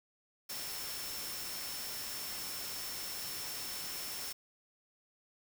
sine tone in noise, 5380 Hz, E8, 34 cents sharp, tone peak -45 dBFS, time 0.49-4.33 s, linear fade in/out 10 ms, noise white, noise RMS -42 dBFS, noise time 0.49-4.33 s, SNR -6 dB, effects none

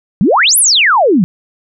sine exponential two-way sweep, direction up then down, 162.7 to 11840 to 162.7 Hz, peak -6 dBFS, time 0.21-1.24 s, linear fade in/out 0 ms, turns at 0.58 s, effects none

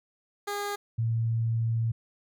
15% pulse / sine tone pair in turn, 407.9 / 114.21 Hz, G#4 / A#2, -31 / -35 cents, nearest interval octave + minor seventh, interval 2204 cents, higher first, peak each -24 dBFS, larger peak neither, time 0.47-0.76 / 0.98-1.92 s, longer second, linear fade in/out 10 ms, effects none

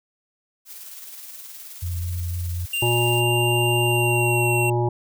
blue noise with tremolo, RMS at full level -38 dBFS, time 0.65-3.23 s, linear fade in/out 50 ms, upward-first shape square, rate 19 Hz, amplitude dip 30%
sine tone with vibrato, 87.31 Hz, F2, in tune, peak -24 dBFS, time 1.82-2.66 s, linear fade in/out 10 ms, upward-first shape sine, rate 4 Hz, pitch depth 24 cents each way
square tone with pitch glide, 2786 to 2730 Hz, F7 to F7, -5 to -40 cents, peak -23 dBFS, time 2.73-4.7 s, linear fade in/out 5 ms, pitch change -35 cents, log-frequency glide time 3.85-4.5 s
harmonic tone, 119.7 Hz, A#2, 46 cents sharp, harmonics 1 / 3 / 5 / 7 / 8, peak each -21 / -23 / -32 / -27 / -34 dBFS, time 2.82-4.89 s, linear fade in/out 5 ms
effects none

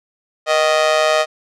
sawtooth tone with amplitude modulation, 622.3 Hz, D#5, in tune, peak -5 dBFS, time 0.46-1.26 s, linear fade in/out 50 ms, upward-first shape sine, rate 147 Hz, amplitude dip 80%, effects low-pass 6000 Hz 12 dB/octave

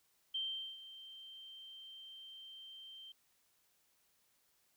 sine tone with ADSR envelope, 3136 Hz, G7, in tune, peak -35 dBFS, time 0.34-3.12 s, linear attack 10 ms, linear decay 420 ms, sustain -15 dB, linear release 3 ms, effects white hiss -75 dBFS RMS until 4.76 s

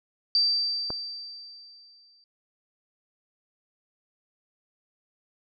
sine tone with exponential decay, 4665 Hz, D8, 12 cents flat, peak -18 dBFS, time 0.35-2.24 s, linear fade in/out 1 ms, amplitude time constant 410 ms
click, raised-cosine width 1 ms, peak -19 dBFS, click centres 0.904 s
effects none

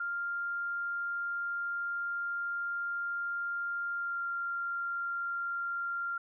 sine tone with pitch glide, 1396.9 to 1388.1 Hz, F6 to F6, 0 to -11 cents, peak -32 dBFS, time 0-6.18 s, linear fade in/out 5 ms, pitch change -11 cents, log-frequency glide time 3.95-4.19 s, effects none

